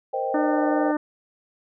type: chord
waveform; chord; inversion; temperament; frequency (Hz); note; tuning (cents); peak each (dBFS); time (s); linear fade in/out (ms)
sine; C minor seventh; third; equal; 466.2 / 523.3 / 622.3 / 784; Bb4 / C5 / Eb5 / G5; 0 / 0 / 0 / 0; -32 / -27 / -32 / -27; 0.13-0.92; 10
type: harmonic tone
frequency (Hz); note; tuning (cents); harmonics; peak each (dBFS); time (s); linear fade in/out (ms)
300.4; D4; +39; 1 / 2 / 3 / 4 / 5 / 6; -22 / -28 / -32 / -34 / -36 / -38; 0.34-0.97; 5
effects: none